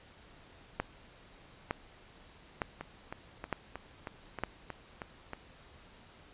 two click trains, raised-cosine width 0.5 ms, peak -16 / -24 dBFS, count 5 / 9, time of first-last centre 0.8-4.436 / 2.81-5.334 s, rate 1.1 / 3.17 Hz, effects pink hiss -57 dBFS RMS until 6.33 s + resampled to 8000 Hz

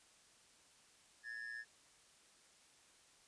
triangle ring-modulated tone, 1738 Hz, A6, 22 cents flat, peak -40 dBFS, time 1.23-1.65 s, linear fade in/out 50 ms, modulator 58.4 Hz, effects white hiss -67 dBFS RMS until 3.27 s + resampled to 22050 Hz

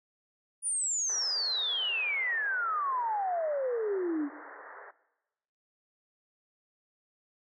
sine exponential sweep, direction down, 9760 to 277.2 Hz, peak -28 dBFS, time 0.62-4.3 s, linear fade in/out 50 ms
white band-pass noise, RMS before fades -48 dBFS, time 1.09-4.91 s, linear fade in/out 5 ms, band 390 to 1900 Hz, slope 96 dB/octave
effects noise-tail reverb RT60 1.0 s tail -18 dB re dry

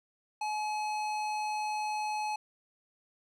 sine tone with hard clipping, 850 Hz, G#5, 40 cents sharp, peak -33 dBFS, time 0.41-2.36 s, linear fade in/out 5 ms, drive 15 dB, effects none

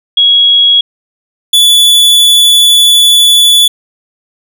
sine / 45% pulse tone pair in turn, 3322 / 3448 Hz, G#7 / A7, 0 / -36 cents, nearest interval minor second, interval 64 cents, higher second, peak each -3 dBFS, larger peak neither, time 0.17-0.81 / 1.53-3.68 s, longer second, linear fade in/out 5 ms, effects none

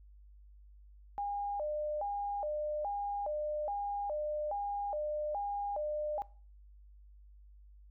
sine tone with vibrato, 698.5 Hz, F5, in tune, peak -33 dBFS, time 1.18-6.22 s, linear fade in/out 0 ms, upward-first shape square, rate 1.2 Hz, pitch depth 260 cents each way, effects noise-tail reverb RT60 0.4 s tail -20 dB re dry + added 50 Hz sine -54 dBFS peak until 7.9 s

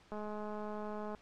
click train, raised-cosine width 1 ms, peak -30 dBFS, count 218, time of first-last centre 0.12-1.148 s, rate 211 Hz, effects pink hiss -63 dBFS RMS until 1.21 s + low-pass 5000 Hz 12 dB/octave

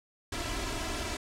pink noise with comb filter, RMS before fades -34 dBFS, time 0.32-1.17 s, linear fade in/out 5 ms, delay 3 ms, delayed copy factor +0.8, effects low-pass 8000 Hz 12 dB/octave

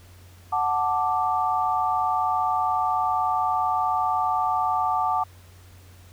sine chord, D major, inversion first, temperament equal, 740 / 880 / 1174.7 Hz, F#5 / A5 / D6, 0 / 0 / 0 cents, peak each -25 dBFS, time 0.52-5.24 s, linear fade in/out 10 ms, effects added 90 Hz sine -47 dBFS peak until 6.12 s + pink hiss -54 dBFS RMS until 6.12 s

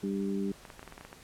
harmonic tone, 98.7 Hz, G2, 12 cents sharp, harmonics 2 / 3 / 4, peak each -31 / -37 / -36 dBFS, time 0.03-0.52 s, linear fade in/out 5 ms
clicks, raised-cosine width 0.5 ms, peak -30 dBFS, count 10, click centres 0.652 / 0.702 / 0.794 / 0.829 / 0.877 / 0.924 / 0.979 / 1.01 / 1.05 / 1.129 s
effects pink hiss -54 dBFS RMS until 1.23 s + low-pass 12000 Hz 12 dB/octave

